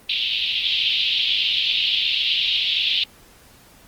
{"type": "band-pass noise", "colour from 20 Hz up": "pink", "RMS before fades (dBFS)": -21, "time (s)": [0.09, 3.04], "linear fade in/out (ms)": 5, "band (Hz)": [2800, 3800], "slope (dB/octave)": 48, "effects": ["pink hiss -50 dBFS RMS until 3.87 s", "Opus 32 kbps"]}